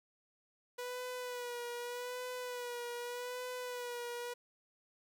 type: tone with vibrato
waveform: sawtooth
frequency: 490.1 Hz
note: B4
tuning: 13 cents flat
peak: -36 dBFS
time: 0.78-4.34 s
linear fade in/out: 10 ms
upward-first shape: sine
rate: 0.83 Hz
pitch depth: 38 cents each way
effects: 11-bit